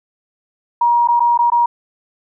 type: tone with dropouts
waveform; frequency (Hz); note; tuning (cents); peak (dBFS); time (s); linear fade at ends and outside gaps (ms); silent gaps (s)
sine; 950; A#5; +33; -10; 0.81-1.66; 5; 1.075-1.085 / 1.196-1.203 / 1.376-1.389 / 1.502-1.519
effects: none